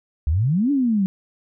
sine exponential two-way sweep, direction up then down, 68.2 to 293.7 to 184.8 Hz, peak -16 dBFS, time 0.27-1.06 s, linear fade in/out 0 ms, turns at 0.71 s, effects none

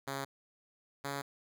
5% pulse tone pair in turn, 137.3 / 140.27 Hz, C#3 / C#3, -16 / +21 cents, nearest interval unison, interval 37 cents, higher second, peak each -25 dBFS, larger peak neither, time 0.07-0.25 / 1.04-1.22 s, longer neither, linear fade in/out 10 ms, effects none

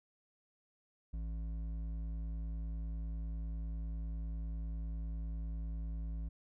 sine tone with hard clipping, 55 Hz, A1, in tune, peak -39 dBFS, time 1.13-6.29 s, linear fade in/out 10 ms, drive 8 dB, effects none

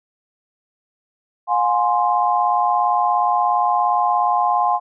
sine chord, F minor, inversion none, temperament equal with one note detuned, 713.5 / 830.6 / 1046.5 Hz, F5 / Ab5 / C6, +37 / 0 / 0 cents, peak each -19 dBFS, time 1.47-4.8 s, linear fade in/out 50 ms, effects none

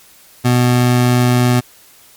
25% pulse tone, 123.47 Hz, B2, in tune, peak -6 dBFS, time 0.44-1.61 s, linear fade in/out 20 ms, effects white hiss -45 dBFS RMS until 2.16 s + MP3 96 kbps

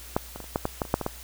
clicks, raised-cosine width 1 ms, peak -8 / -22 / -24 / -30 / -10 / -11 / -11 / -25 / -6 / -15 / -12 dBFS, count 11, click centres 0.165 / 0.36 / 0.403 / 0.442 / 0.559 / 0.654 / 0.818 / 0.852 / 0.941 / 1.013 / 1.064 s, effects added 60 Hz sine -45 dBFS peak until 1.23 s + white hiss -45 dBFS RMS until 1.23 s

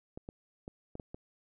clicks, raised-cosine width 2 ms, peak -29 dBFS, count 6, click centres 0.175 / 0.289 / 0.679 / 0.954 / 0.998 / 1.145 s, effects none

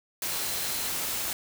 sine tone in noise, 4100 Hz, C8, 36 cents flat, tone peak -41 dBFS, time 0.3-0.88 s, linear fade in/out 2 ms, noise white, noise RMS -31 dBFS, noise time 0.22-1.33 s, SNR -13 dB, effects none

